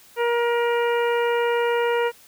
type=harmonic tone; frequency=473.4 Hz; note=A#4; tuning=27 cents sharp; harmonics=1 / 2 / 3 / 4 / 5 / 6; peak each=-20 / -26 / -30 / -32 / -34 / -36 dBFS; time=0.16-2.12 s; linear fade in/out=50 ms; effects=white hiss -51 dBFS RMS until 2.27 s